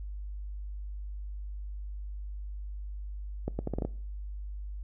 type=accelerating click train; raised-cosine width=2 ms; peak=-18 dBFS; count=7; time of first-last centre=3.48-3.85 s; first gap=110 ms; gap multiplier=0.76; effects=noise-tail reverb RT60 0.5 s tail -22 dB re dry + added 50 Hz sine -36 dBFS peak until 4.83 s